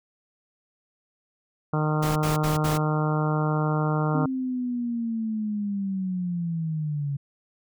harmonic tone, 153.2 Hz, D#3, 27 cents flat, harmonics 1 / 2 / 3 / 4 / 5 / 6 / 7 / 8 / 9, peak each -23 / -31 / -32 / -34 / -34 / -36 / -36 / -35 / -36 dBFS, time 1.73-4.26 s, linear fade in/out 5 ms
pink noise bursts, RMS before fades -31 dBFS, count 4, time 2.02-2.778 s, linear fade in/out 10 ms, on 140 ms, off 66 ms
sine linear sweep, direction down, 269.7 to 138.59 Hz, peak -25 dBFS, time 4.14-7.17 s, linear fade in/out 10 ms
effects none

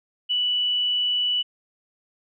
sine tone, 2960 Hz, F#7, in tune, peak -20 dBFS, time 0.29-1.43 s, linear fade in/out 20 ms, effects none

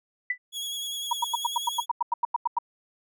sine tone with exponential decay, 1988 Hz, B6, 11 cents sharp, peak -20 dBFS, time 0.3-0.38 s, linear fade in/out 5 ms, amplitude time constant 17 ms
sawtooth tone with vibrato, 3331 Hz, G#7, 4 cents sharp, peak -28 dBFS, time 0.52-1.86 s, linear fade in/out 50 ms, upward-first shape square, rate 10 Hz, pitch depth 19 cents each way
sine tone bursts, 952 Hz, A#5, 36 cents sharp, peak -20 dBFS, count 14, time 1.11-2.587 s, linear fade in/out 5 ms, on 21 ms, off 91 ms
effects none

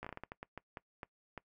slowing click train, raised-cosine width 0.5 ms, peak -28 dBFS, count 13, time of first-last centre 0.03-1.377 s, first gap 15 ms, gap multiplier 1.33, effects noise-tail reverb RT60 0.1 s tail -22 dB re dry

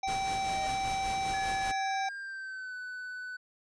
harmonic tone, 775 Hz, G5, 20 cents flat, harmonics 1 / 3 / 5 / 7 / 8, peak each -30 / -40 / -44 / -47 / -48 dBFS, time 0.03-2.09 s, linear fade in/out 5 ms
pink noise with tremolo, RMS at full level -39 dBFS, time 0.07-1.72 s, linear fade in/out 10 ms, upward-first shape sine, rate 5.1 Hz, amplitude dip 45%
square tone with exponential growth, 622.3 Hz, D#5, in tune, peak -38 dBFS, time 0.16-0.67 s, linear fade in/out 1 ms, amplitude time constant 110 ms
triangle tone with pitch glide, 1700 to 1497.1 Hz, G#6 to F#6, +40 to +20 cents, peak -36 dBFS, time 1.33-3.37 s, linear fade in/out 10 ms, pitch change -220 cents, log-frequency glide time 1.62-2.76 s
effects resampled to 22050 Hz

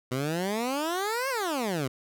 15% pulse exponential two-way sweep, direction up then down, 123.47 to 554.4 to 123.47 Hz, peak -21 dBFS, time 0.11-1.88 s, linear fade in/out 10 ms, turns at 1.29 s, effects none

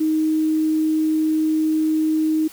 sine tone, 313.1 Hz, D#4, 11 cents sharp, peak -16 dBFS, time 0-2.48 s, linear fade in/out 10 ms, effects white hiss -43 dBFS RMS until 2.52 s

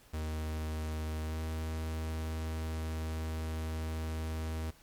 45% pulse tone with pitch glide, 78.2 to 79.52 Hz, D#2 to D#2, +9 to +38 cents, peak -34 dBFS, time 0.13-4.71 s, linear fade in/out 10 ms, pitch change +29 cents, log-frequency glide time 1.24-1.4 s, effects pink hiss -61 dBFS RMS until 4.82 s + MP3 96 kbps

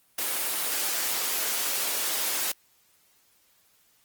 white high-pass noise, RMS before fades -28 dBFS, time 0.18-2.52 s, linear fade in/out 5 ms, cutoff 310 Hz, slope 12 dB/octave, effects white hiss -64 dBFS RMS until 4.04 s + Opus 24 kbps

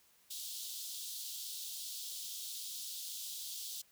pink high-pass noise, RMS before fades -44 dBFS, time 0.3-3.82 s, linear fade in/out 10 ms, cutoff 3300 Hz, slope 48 dB/octave, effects white hiss -68 dBFS RMS until 3.91 s

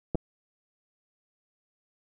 clicks, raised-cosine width 2 ms, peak -15 dBFS, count 2, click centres 0.148 / 0.154 s, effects none

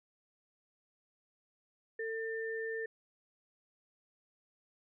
sine tone pair together, 449 / 1793.8 Hz, A4 / A6, +35 / +33 cents, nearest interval 2 octaves, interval 2398 cents, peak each -37 / -40 dBFS, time 1.99-2.86 s, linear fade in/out 5 ms, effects none

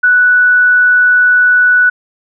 sine tone, 1480 Hz, F#6, in tune, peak -5 dBFS, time 0.03-1.9 s, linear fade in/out 10 ms, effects none

